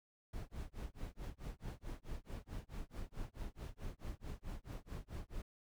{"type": "noise with tremolo", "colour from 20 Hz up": "brown", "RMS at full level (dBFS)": -43, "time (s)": [0.33, 5.42], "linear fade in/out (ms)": 5, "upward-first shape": "sine", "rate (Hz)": 4.6, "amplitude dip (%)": 100, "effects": []}